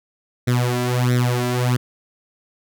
sawtooth tone with flanger, 123.47 Hz, B2, in tune, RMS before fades -19 dBFS, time 0.47-1.77 s, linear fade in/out 10 ms, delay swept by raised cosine 0.52 to 3.02 ms, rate 1.5 Hz, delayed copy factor +0.9, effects none

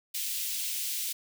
white high-pass noise, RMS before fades -33 dBFS, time 0.14-1.13 s, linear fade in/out 10 ms, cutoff 2500 Hz, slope 24 dB/octave, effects none

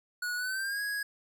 square tone with pitch glide, 1461 to 1659 Hz, F#6 to G#6, -22 to -2 cents, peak -32 dBFS, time 0.22-1.03 s, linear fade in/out 5 ms, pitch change +220 cents, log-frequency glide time 0.36-0.81 s, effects none

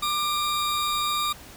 40% pulse tone pair together, 1189 / 3753 Hz, D6 / A#7, +21 / +11 cents, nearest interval octave + minor sixth, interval 1990 cents, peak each -24 / -28 dBFS, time 0.02-1.33 s, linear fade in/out 10 ms, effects pink hiss -45 dBFS RMS until 1.56 s

